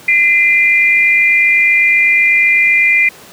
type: tone pair together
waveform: sine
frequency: 2048 / 2400 Hz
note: C7 / D7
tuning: -38 / +37 cents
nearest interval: minor third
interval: 275 cents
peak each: -10 dBFS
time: 0.08-3.09 s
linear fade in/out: 5 ms
effects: pink hiss -37 dBFS RMS until 3.32 s + high-pass 150 Hz 12 dB/octave